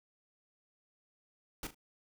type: noise with echo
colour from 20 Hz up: pink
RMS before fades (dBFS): -40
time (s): 1.63-1.67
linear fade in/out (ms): 2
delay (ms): 38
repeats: 2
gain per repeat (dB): -12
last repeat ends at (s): 1.746
effects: none